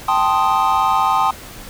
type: chord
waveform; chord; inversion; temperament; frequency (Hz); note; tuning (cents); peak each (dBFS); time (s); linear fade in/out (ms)
triangle; A half-diminished seventh; third; equal; 784 / 880 / 1046.5 / 1244.5; G5 / A5 / C6 / Eb6; 0 / 0 / 0 / 0; -17; 0.08-1.31; 5
effects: pink hiss -36 dBFS RMS until 1.69 s